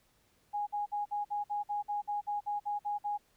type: tone bursts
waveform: sine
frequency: 826 Hz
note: G#5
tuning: 10 cents flat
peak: -31 dBFS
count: 14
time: 0.53-3.179 s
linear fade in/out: 20 ms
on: 140 ms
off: 53 ms
effects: pink hiss -70 dBFS RMS until 3.36 s